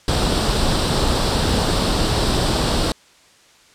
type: noise with comb filter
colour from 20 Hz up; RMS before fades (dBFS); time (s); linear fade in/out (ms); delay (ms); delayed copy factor
pink; -18; 0.08-2.92; 2; 0.23; +0.55
effects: white hiss -51 dBFS RMS until 3.74 s + low-pass 7000 Hz 12 dB/octave